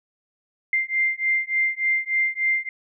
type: beating tone pair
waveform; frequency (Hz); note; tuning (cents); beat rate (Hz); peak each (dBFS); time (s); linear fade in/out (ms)
sine; 2093 / 2096.4; C7 / C7; 0 / +3; 3.4; -23; 0.73-2.69; 2
effects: none